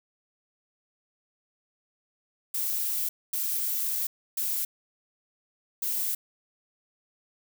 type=noise bursts at uneven times; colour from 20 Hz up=violet; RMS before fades=-29 dBFS; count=4; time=2.54-3.09 / 3.33-4.07 / 4.37-4.65 / 5.82-6.15 s; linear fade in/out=5 ms; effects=none